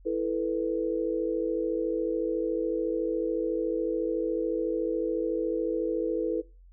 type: chord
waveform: sine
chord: E suspended fourth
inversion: none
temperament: equal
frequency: 329.6 / 440 / 493.9 Hz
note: E4 / A4 / B4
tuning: 0 / 0 / 0 cents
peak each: -30 dBFS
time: 0.05-6.42 s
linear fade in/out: 20 ms
effects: noise-tail reverb RT60 0.3 s tail -21 dB re dry + added 44 Hz sine -50 dBFS peak until 6.72 s